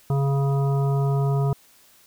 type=harmonic tone; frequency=138.59 Hz; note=C#3; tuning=in tune; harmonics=1 / 3 / 5 / 7 / 9; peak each=-19 / -29 / -33 / -36 / -38 dBFS; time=0.1-1.53 s; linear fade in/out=2 ms; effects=white hiss -55 dBFS RMS until 2.06 s